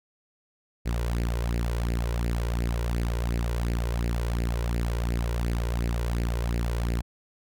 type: tone with flanger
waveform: sawtooth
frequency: 58.4 Hz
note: A#1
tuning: 4 cents sharp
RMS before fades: -27 dBFS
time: 0.85-7.02 s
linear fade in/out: 20 ms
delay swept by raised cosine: 0.41 to 2.11 ms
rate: 2.8 Hz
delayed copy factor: +0.65
effects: none